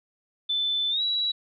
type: tone with pitch glide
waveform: sine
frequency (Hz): 3520 to 3906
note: A7 to B7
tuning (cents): 0 to -20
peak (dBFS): -23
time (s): 0.49-1.32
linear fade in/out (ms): 10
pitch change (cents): +180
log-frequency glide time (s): 0.9-1.02
effects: none